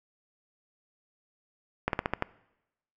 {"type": "slowing click train", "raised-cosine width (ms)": 0.5, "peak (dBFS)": -11, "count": 6, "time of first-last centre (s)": [1.88, 2.224], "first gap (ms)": 52, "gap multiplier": 1.14, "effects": ["noise-tail reverb RT60 0.9 s tail -21 dB re dry"]}